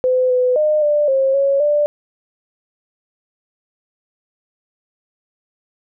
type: tone with pitch steps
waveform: sine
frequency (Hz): 509 / 502 / 609 / 592 / 536 / 553 / 590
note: C5 / B4 / D#5 / D5 / C5 / C#5 / D5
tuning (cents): -48 / +28 / -37 / +14 / +42 / -4 / +8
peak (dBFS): -12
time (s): 0.04-1.86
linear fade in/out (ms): 0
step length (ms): 260
effects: none